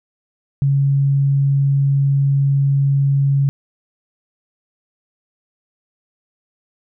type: tone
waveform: sine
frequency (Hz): 138.9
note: C#3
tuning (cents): +4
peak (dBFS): -12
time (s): 0.62-3.49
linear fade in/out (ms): 0
effects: none